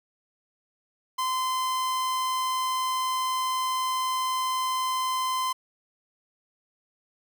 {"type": "tone", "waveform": "45% pulse", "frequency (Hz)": 1032, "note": "C6", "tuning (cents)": -24, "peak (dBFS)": -25, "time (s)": [1.18, 5.53], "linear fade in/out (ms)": 10, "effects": []}